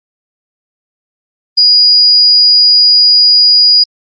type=tone; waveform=sine; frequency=4895 Hz; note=D#8; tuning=29 cents flat; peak=-3 dBFS; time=1.57-3.84 s; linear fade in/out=10 ms; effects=Opus 24 kbps